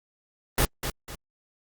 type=noise with echo; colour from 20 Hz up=pink; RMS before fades=-21 dBFS; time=0.58-0.65 s; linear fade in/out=2 ms; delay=250 ms; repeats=2; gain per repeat=-9 dB; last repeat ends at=1.15 s; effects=Opus 32 kbps